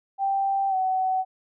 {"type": "tone with pitch glide", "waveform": "sine", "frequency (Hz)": [784, 752.5], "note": ["G5", "F#5"], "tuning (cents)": [0, 29], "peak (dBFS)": -21, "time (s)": [0.18, 1.25], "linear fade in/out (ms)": 50, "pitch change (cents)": -71, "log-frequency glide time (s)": [0.69, 0.75], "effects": []}